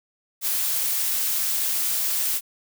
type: noise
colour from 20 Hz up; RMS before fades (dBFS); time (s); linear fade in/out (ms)
blue; -24; 0.41-2.41; 50
effects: none